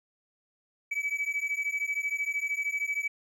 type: beating tone pair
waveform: triangle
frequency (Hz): 2282 / 2295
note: C#7 / D7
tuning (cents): +50 / -40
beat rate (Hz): 13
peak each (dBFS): -29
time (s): 0.91-3.08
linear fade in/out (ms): 10
effects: tanh soft clip ceiling -22 dBFS